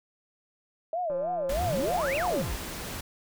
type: tone with vibrato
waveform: sine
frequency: 622.3 Hz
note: D#5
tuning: in tune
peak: -27 dBFS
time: 0.93-2.42 s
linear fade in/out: 2 ms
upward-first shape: sine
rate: 3.2 Hz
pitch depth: 270 cents each way
type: click train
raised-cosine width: 1 ms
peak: -30 dBFS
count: 245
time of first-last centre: 1.1-2.519 s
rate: 172 Hz
type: noise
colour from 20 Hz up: pink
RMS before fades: -37 dBFS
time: 1.49-3.01 s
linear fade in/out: 5 ms
type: exponential two-way sweep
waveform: sine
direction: up then down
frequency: 38.89 to 2842 to 38.89 Hz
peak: -30 dBFS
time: 1.52-2.56 s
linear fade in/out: 0 ms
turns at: 2.16 s
effects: none